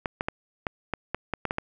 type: clicks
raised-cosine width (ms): 0.5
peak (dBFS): -12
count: 10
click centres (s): 0.058 / 0.209 / 0.285 / 0.668 / 0.937 / 1.146 / 1.337 / 1.453 / 1.509 / 1.584
effects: none